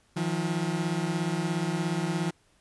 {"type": "beating tone pair", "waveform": "30% pulse", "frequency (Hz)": [160, 177], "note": ["D#3", "F3"], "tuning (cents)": [49, 23], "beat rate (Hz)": 17, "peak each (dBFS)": -27, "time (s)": [0.16, 2.31], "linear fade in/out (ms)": 10, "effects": ["pink hiss -65 dBFS RMS until 2.6 s", "resampled to 24000 Hz"]}